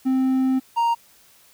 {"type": "tone pair in turn", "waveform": "triangle", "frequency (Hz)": [261.6, 932.2], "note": ["C4", "A#5"], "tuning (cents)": [0, 0], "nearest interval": "octave + minor seventh", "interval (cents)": 2200, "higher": "second", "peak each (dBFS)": -15, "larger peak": "neither", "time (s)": [[0.05, 0.6], [0.76, 0.95]], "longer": "first", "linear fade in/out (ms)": 20, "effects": ["white hiss -54 dBFS RMS until 1.53 s"]}